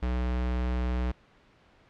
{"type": "tone", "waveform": "square", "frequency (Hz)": 61.74, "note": "B1", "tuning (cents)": 0, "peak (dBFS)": -27, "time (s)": [0.02, 1.12], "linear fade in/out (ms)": 10, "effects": ["pink hiss -60 dBFS RMS until 1.89 s", "low-pass 3000 Hz 12 dB/octave"]}